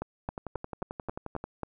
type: two click trains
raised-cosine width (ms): 1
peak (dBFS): -19 / -22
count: 7 / 14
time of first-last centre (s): 0.02-1.633 / 0.29-1.44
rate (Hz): 3.72 / 11.3
effects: none